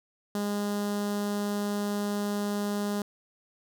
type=tone with notch filter; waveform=sawtooth; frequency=204.9 Hz; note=G#3; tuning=23 cents flat; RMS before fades=-30 dBFS; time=0.35-3.02 s; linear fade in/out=2 ms; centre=2300 Hz; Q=1.3; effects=none